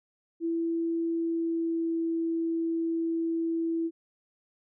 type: tone with pitch glide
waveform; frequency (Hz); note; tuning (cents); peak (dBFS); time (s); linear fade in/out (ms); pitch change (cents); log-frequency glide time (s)
sine; 332.5 to 330.2; E4 to E4; +15 to +3; -26; 0.4-3.91; 50; -12; 1.1-1.96
effects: none